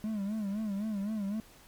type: tone with vibrato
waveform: triangle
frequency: 207.7 Hz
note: G#3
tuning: in tune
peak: -29 dBFS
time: 0.04-1.4 s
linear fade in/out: 0 ms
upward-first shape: sine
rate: 3.9 Hz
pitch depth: 110 cents each way
effects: pink hiss -57 dBFS RMS until 1.67 s + MP3 96 kbps